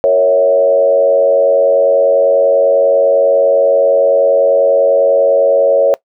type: tone with frequency modulation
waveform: sine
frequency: 554 Hz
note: C#5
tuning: 1 cent flat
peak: -6 dBFS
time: 0.04-5.94 s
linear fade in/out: 0 ms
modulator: 90.2 Hz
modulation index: 0.88
effects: noise-tail reverb RT60 0.1 s tail -20 dB re dry